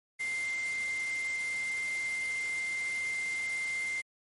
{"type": "tone in noise", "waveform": "sine", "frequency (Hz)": 2093, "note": "C7", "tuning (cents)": 0, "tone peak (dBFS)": -31, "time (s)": [0.19, 4.02], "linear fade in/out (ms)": 20, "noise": "white", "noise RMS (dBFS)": -44, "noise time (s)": [0.19, 4.02], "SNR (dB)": 10, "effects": ["MP3 48 kbps"]}